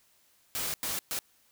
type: noise bursts at uneven times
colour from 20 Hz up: white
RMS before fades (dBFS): -33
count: 3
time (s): 0.55-0.74 / 0.83-0.99 / 1.11-1.19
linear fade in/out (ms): 0
effects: white hiss -66 dBFS RMS until 1.51 s